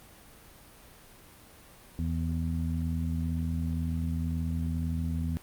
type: harmonic tone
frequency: 82 Hz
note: E2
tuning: 9 cents flat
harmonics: 1 / 2 / 3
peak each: -30 / -33 / -35 dBFS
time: 1.99-5.37 s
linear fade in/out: 0 ms
effects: pink hiss -53 dBFS RMS until 5.42 s + Opus 32 kbps